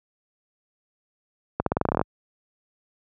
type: accelerating click train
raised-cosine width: 1 ms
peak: -7 dBFS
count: 12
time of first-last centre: 1.6-2.014 s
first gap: 63 ms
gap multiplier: 0.89
effects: high-pass 60 Hz 12 dB/octave